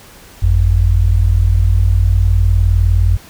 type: tone pair together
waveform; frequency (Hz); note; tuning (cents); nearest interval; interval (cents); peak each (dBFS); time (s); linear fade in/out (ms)
sine; 50.74 / 90.4; G#1 / F#2; -40 / -40; minor seventh; 1000; -11; 0.42-3.17; 10
effects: pink hiss -40 dBFS RMS until 3.29 s